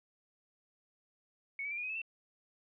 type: tone with pitch steps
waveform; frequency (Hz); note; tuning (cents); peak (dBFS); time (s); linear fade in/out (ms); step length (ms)
sine; 2217 / 2289 / 2362 / 2439 / 2517 / 2599 / 2683; C#7 / D7 / D7 / D#7 / D#7 / E7 / E7; 0 / -45 / +9 / -35 / +19 / -25 / +30; -36; 1.59-2.017; 2; 61
effects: none